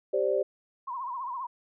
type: chord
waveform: sine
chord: G suspended fourth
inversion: none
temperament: equal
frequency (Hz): 392 / 523.3 / 587.3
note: G4 / C5 / D5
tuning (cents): 0 / 0 / 0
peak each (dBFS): -28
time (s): 0.13-0.43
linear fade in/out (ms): 10
type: tone with vibrato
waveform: sine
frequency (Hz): 1015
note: B5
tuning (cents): +47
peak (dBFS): -32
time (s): 0.87-1.47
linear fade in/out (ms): 10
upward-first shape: triangle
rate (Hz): 15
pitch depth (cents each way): 150
effects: none